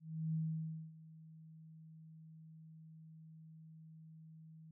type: tone with ADSR envelope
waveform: sine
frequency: 159.5 Hz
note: D#3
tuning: 43 cents sharp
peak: -34 dBFS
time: 0-4.71 s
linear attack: 340 ms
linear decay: 580 ms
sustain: -20 dB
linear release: 4 ms
effects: none